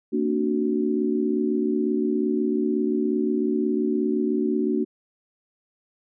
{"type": "tone cluster", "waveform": "sine", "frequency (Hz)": [229, 266.8, 294.7, 371.4], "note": ["A#3", "C4", "D4", "F#4"], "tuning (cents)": [-31, 34, 6, 7], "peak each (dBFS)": [-25, -33, -25, -25], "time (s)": [0.12, 4.85], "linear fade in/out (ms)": 20, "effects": []}